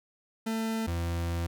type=tone pair in turn; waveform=40% pulse; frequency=223.2 / 85.02 Hz; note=A3 / F2; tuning=+25 / -46 cents; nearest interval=octave + perfect fourth; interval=1671 cents; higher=first; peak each=-28 dBFS; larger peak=neither; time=0.46-0.87 / 0.87-1.47 s; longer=second; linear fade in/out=10 ms; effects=none